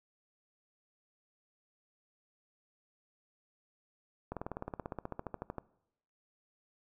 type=slowing click train; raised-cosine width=1 ms; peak=-24 dBFS; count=21; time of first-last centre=4.32-5.583 s; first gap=47 ms; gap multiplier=1.03; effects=noise-tail reverb RT60 0.8 s tail -21 dB re dry